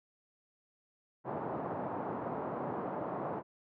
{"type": "band-pass noise", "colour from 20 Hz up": "white", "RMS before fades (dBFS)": -38, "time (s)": [1.24, 3.43], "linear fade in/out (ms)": 50, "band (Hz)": [120, 960], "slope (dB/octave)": 24, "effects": []}